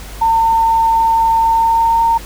sine tone with pitch glide, 906 to 917.6 Hz, A#5 to A#5, -50 to -28 cents, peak -9 dBFS, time 0.21-2.18 s, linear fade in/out 10 ms, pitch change +22 cents, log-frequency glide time 1.4-2.04 s, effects added 50 Hz sine -29 dBFS peak until 2.25 s + pink hiss -34 dBFS RMS until 2.25 s

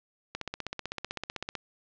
click train, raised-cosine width 0.2 ms, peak -16 dBFS, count 20, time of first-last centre 0.35-1.553 s, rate 15.8 Hz, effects low-pass 5000 Hz 12 dB/octave

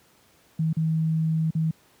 sine tone with dropouts, 160 Hz, D#3, 49 cents sharp, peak -20 dBFS, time 0.59-1.71 s, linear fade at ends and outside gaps 5 ms, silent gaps 0.729-0.767 / 1.506-1.55 s, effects pink hiss -59 dBFS RMS until 2 s + high-pass 100 Hz 12 dB/octave

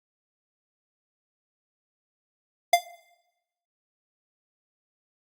square tone with exponential decay, 696 Hz, F5, 6 cents flat, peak -12 dBFS, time 2.73-2.84 s, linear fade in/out 5 ms, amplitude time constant 23 ms, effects noise-tail reverb RT60 0.9 s tail -17 dB re dry + Opus 48 kbps

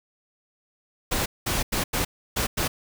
pink noise bursts at uneven times, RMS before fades -25 dBFS, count 6, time 1.11-1.26 / 1.46-1.63 / 1.72-1.84 / 1.93-2.05 / 2.36-2.47 / 2.57-2.68 s, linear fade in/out 10 ms, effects none

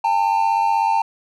triangle tone pair together, 804.8 / 901 Hz, G5 / A5, +45 / +41 cents, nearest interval major second, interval 196 cents, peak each -18 / -15 dBFS, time 0.04-1.02 s, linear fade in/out 5 ms, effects none

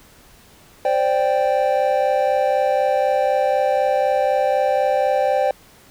triangle chord, C suspended second, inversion none, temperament equal, 523.3 / 587.3 / 784 Hz, C5 / D5 / G5, 0 / 0 / 0 cents, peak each -18 dBFS, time 0.85-5.51 s, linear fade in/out 2 ms, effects pink hiss -49 dBFS RMS until 5.9 s

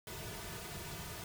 pink noise with comb filter, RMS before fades -45 dBFS, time 0.07-1.24 s, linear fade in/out 2 ms, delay 3.7 ms, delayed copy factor -0.8, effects none

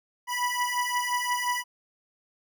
25% pulse beating tone pair, 979 / 984.7 Hz, B5 / B5, -15 / -5 cents, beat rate 5.7 Hz, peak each -25 dBFS, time 0.27-1.64 s, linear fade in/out 50 ms, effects none

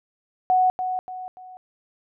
sine tone with echo, 740 Hz, F#5, in tune, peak -15 dBFS, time 0.5-0.7 s, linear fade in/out 0 ms, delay 290 ms, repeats 3, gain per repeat -8 dB, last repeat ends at 1.57 s, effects none

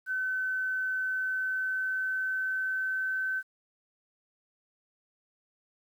sine tone with pitch glide, 1521 to 1531.6 Hz, F#6 to G6, +47 to -41 cents, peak -28 dBFS, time 0.06-3.43 s, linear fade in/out 50 ms, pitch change +12 cents, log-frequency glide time 1.02-3.24 s, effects 10-bit

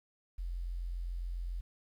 sine tone, 43.65 Hz, F1, in tune, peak -35 dBFS, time 0.38-1.61 s, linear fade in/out 10 ms, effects 11-bit

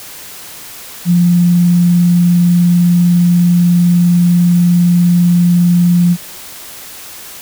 sine tone with vibrato, 174.61 Hz, F3, in tune, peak -6 dBFS, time 1.05-6.17 s, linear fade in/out 50 ms, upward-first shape sine, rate 20 Hz, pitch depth 26 cents each way, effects white hiss -31 dBFS RMS until 7.41 s

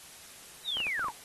sine linear sweep, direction down, 3951 to 773 Hz, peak -29 dBFS, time 0.64-1.12 s, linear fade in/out 50 ms
clicks, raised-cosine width 0.5 ms, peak -26 dBFS, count 6, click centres 0.77 / 0.803 / 0.868 / 0.994 / 1.044 / 1.084 s
effects white hiss -50 dBFS RMS until 1.24 s + AAC 32 kbps

